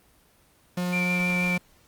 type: tone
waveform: 45% pulse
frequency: 178.7 Hz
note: F3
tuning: 40 cents sharp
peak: -25 dBFS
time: 0.77-1.58 s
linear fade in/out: 5 ms
type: tone with vibrato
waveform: sine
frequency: 2349 Hz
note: D7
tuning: in tune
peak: -25 dBFS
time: 0.92-1.58 s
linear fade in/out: 20 ms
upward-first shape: sine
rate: 6.1 Hz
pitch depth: 14 cents each way
effects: pink hiss -60 dBFS RMS until 1.87 s + Opus 24 kbps

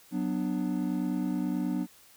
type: chord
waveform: triangle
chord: B minor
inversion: second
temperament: just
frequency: 185.21 / 246.9 / 296.3 Hz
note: F#3 / B3 / D4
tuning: +2 / 0 / +15 cents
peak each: -30 dBFS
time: 0.11-1.87 s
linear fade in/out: 50 ms
effects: white hiss -57 dBFS RMS until 2.16 s

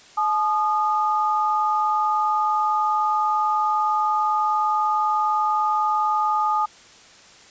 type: tone pair together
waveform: sine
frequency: 856 / 1226.7 Hz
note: A5 / D#6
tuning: -48 / -25 cents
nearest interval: tritone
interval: 623 cents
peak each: -21 dBFS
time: 0.17-6.66 s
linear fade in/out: 10 ms
effects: white hiss -48 dBFS RMS until 7.5 s + resampled to 16000 Hz

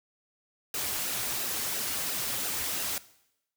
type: noise with flanger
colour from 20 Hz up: white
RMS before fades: -32 dBFS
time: 0.74-2.98 s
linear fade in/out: 2 ms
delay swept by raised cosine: 0.89 to 6.09 ms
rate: 2.9 Hz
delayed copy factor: -0.55
effects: noise-tail reverb RT60 0.8 s tail -18 dB re dry

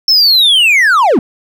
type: linear sweep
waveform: triangle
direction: down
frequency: 5380 to 197.8 Hz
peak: -4 dBFS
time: 0.08-1.19 s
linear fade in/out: 2 ms
effects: none

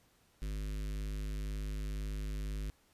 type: tone with notch filter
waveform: square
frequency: 51 Hz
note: G#1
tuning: 31 cents flat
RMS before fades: -38 dBFS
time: 0.42-2.7 s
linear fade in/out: 0 ms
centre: 810 Hz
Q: 0.54
effects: pink hiss -69 dBFS RMS until 2.93 s + resampled to 32000 Hz

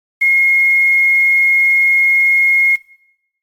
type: tone with quantisation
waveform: sine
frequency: 2151 Hz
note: C7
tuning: 47 cents sharp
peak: -9 dBFS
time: 0.21-2.76 s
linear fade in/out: 10 ms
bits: 6
effects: noise-tail reverb RT60 0.8 s tail -19 dB re dry + AAC 64 kbps

